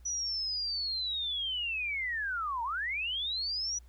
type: linear two-way sweep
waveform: sine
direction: down then up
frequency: 5920 to 895 to 5920 Hz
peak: -31 dBFS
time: 0.05-3.79 s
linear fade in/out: 10 ms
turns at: 2.63 s
effects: added 60 Hz sine -51 dBFS peak until 3.88 s + pink hiss -69 dBFS RMS until 3.88 s